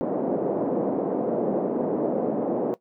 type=band-pass noise; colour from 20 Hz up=white; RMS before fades=-25 dBFS; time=0.01-2.74 s; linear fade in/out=0 ms; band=200 to 570 Hz; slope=24 dB/octave; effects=noise-tail reverb RT60 0.1 s tail -17 dB re dry